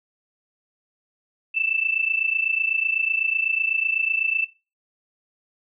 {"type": "tone pair together", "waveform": "sine", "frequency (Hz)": [2637, 2665], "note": ["E7", "E7"], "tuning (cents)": [0, 18], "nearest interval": "unison", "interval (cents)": 18, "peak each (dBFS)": -23, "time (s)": [1.54, 4.46], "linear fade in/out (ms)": 20, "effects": ["noise-tail reverb RT60 0.3 s tail -21 dB re dry"]}